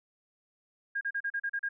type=tone bursts; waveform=sine; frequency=1622 Hz; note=G#6; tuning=41 cents flat; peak=-29 dBFS; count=8; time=0.95-1.69 s; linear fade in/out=10 ms; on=61 ms; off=36 ms; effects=none